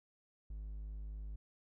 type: tone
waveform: triangle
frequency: 51.91 Hz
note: G#1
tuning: in tune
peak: -40 dBFS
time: 0.5-1.36 s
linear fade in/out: 5 ms
effects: none